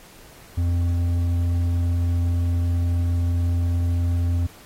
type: tone with hard clipping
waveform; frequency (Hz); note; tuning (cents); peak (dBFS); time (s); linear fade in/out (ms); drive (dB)
sine; 86.5; F2; -16; -20; 0.57-4.47; 10; 5
effects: pink hiss -48 dBFS RMS until 4.65 s + AAC 48 kbps